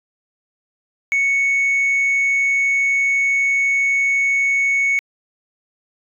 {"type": "tone", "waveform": "sine", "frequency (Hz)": 2217, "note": "C#7", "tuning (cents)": 0, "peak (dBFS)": -12, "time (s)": [1.12, 4.99], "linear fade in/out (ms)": 0, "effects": ["tanh soft clip ceiling -13 dBFS"]}